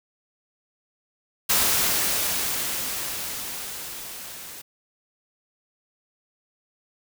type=noise with level ramp; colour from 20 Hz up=white; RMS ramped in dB=-20 to -40 dBFS; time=1.49-4.62 s; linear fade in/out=10 ms; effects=none